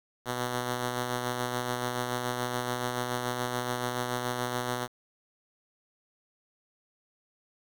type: tone with tremolo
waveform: 5% pulse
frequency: 123.4 Hz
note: B2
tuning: 1 cent flat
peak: -17 dBFS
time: 0.25-4.88 s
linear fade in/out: 50 ms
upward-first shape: sine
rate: 7 Hz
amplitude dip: 35%
effects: 9-bit